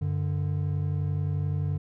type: tone pair together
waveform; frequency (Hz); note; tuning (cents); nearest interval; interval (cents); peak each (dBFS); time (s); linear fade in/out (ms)
triangle; 95.31 / 146.83; G2 / D3; -48 / 0; perfect fifth; 748; -26; 0.01-1.78; 10
effects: none